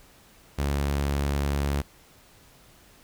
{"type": "tone", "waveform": "sawtooth", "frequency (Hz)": 70.8, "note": "C#2", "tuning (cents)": 37, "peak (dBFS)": -20, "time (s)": [0.58, 1.82], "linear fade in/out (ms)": 10, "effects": ["pink hiss -55 dBFS RMS until 3.03 s"]}